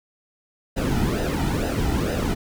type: noise with flanger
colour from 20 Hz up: brown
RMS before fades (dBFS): -23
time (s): 0.76-2.35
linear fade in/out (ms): 20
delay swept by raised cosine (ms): 0.89 to 1.87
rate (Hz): 2.2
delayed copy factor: -0.7
effects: none